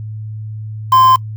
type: tone with quantisation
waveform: triangle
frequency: 1036 Hz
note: C6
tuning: 17 cents flat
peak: -4 dBFS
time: 0.92-1.16 s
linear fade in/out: 5 ms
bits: 4
effects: noise-tail reverb RT60 0.1 s tail -22 dB re dry + added 108 Hz sine -23 dBFS peak until 1.36 s